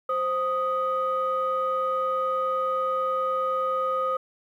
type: tone pair together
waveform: sine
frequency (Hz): 523.3 / 1247.2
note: C5 / D#6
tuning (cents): 0 / +4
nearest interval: octave + minor third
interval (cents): 1504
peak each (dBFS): -26 / -24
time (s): 0.09-4.17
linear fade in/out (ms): 5
effects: tanh soft clip ceiling -17 dBFS + 10-bit